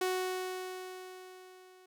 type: tone with level ramp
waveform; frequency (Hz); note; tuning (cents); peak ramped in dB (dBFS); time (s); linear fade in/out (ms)
sawtooth; 370; F#4; 0; -25 to -53; 0.01-1.86; 5
effects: none